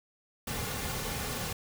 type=noise with comb filter; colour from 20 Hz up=pink; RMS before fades=-35 dBFS; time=0.47-1.53 s; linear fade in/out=5 ms; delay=3.1 ms; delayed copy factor=-0.5; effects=none